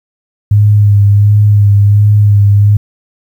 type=tone with vibrato; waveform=sine; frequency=102.9 Hz; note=G#2; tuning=16 cents flat; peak=-3 dBFS; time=0.51-2.77 s; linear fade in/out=5 ms; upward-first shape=sine; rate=1.4 Hz; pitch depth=27 cents each way; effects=7-bit